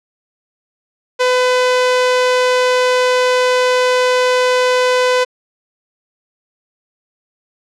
sawtooth tone, 503 Hz, B4, 32 cents sharp, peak -7 dBFS, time 1.19-5.25 s, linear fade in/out 20 ms, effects low-pass 6000 Hz 12 dB/octave

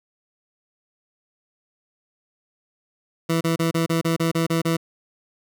20% pulse tone bursts, 164.81 Hz, E3, in tune, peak -14 dBFS, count 10, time 3.29-4.769 s, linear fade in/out 10 ms, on 120 ms, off 31 ms, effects none

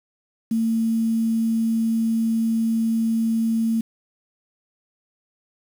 sine tone with quantisation, 226 Hz, A3, 47 cents sharp, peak -18 dBFS, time 0.51-3.81 s, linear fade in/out 5 ms, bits 7, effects none

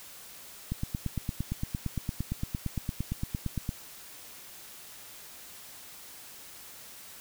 click train, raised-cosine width 5 ms, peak -18 dBFS, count 27, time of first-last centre 0.72-3.691 s, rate 8.75 Hz, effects white hiss -48 dBFS RMS until 7.2 s

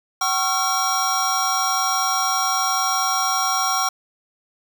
square tone cluster, 764 / 1096 / 1367 / 5640 Hz, G5 / C#6 / F6 / F8, -45 / -20 / -37 / +16 cents, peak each -25 dBFS, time 0.21-3.89 s, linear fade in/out 5 ms, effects none

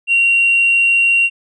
sine tone with hard clipping, 2753 Hz, F7, 25 cents flat, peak -10 dBFS, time 0.07-1.3 s, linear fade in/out 50 ms, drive 1 dB, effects resampled to 24000 Hz

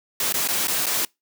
white noise with dropouts, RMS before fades -23 dBFS, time 0.2-1.05 s, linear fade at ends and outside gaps 2 ms, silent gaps 0.325-0.34 / 0.476-0.486 / 0.672-0.681 / 0.859-0.866 s, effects noise-tail reverb RT60 0.2 s tail -26 dB re dry + high-pass 150 Hz 12 dB/octave

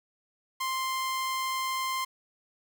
sawtooth tone, 1048 Hz, C6, 2 cents sharp, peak -25 dBFS, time 0.6-2.05 s, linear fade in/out 10 ms, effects 9-bit

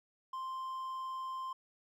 triangle tone, 1046.5 Hz, C6, in tune, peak -36 dBFS, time 0.33-1.53 s, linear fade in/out 5 ms, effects none

